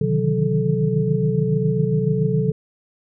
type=tone cluster; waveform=sine; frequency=128.9 / 150.7 / 157.9 / 184.1 / 435 Hz; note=C3 / D3 / D#3 / F#3 / A4; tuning=-26 / +45 / +26 / -8 / -20 cents; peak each=-23 dBFS; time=0.01-2.52 s; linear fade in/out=5 ms; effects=none